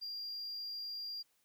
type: tone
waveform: sine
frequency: 4782 Hz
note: D8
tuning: 30 cents sharp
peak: -38 dBFS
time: 0.01-1.23 s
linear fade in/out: 20 ms
effects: tanh soft clip ceiling -38 dBFS + white hiss -75 dBFS RMS until 1.44 s